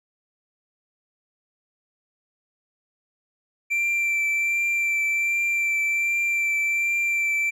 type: tone with vibrato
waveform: triangle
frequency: 2349 Hz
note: D7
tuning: in tune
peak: -19 dBFS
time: 3.7-7.51 s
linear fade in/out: 20 ms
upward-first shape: triangle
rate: 1.3 Hz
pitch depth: 17 cents each way
effects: none